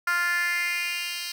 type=tone with high-pass filter sweep; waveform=10% pulse; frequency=349.2 Hz; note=F4; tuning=in tune; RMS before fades=-27 dBFS; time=0.07-1.32 s; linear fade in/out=5 ms; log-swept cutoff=1400 to 3500 Hz; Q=4; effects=none